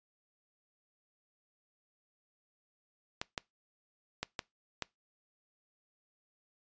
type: clicks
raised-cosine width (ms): 0.2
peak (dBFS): -17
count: 5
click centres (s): 3.215 / 3.378 / 4.23 / 4.392 / 4.823
effects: noise-tail reverb RT60 0.2 s tail -23 dB re dry + resampled to 16000 Hz